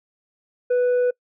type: tone with tanh clipping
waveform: triangle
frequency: 493.9 Hz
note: B4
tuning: in tune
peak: -17 dBFS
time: 0.7-1.11 s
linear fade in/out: 10 ms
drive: 8 dB
effects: noise-tail reverb RT60 0.1 s tail -25 dB re dry